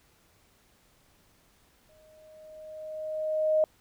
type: tone with exponential growth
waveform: sine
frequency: 622.3 Hz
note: D#5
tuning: in tune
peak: -19 dBFS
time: 1.89-3.64 s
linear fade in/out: 1 ms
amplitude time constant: 380 ms
effects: pink hiss -64 dBFS RMS until 3.8 s